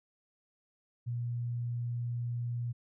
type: tone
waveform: sine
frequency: 119.8 Hz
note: A#2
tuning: 48 cents sharp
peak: -32 dBFS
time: 1.06-2.73 s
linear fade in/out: 20 ms
effects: none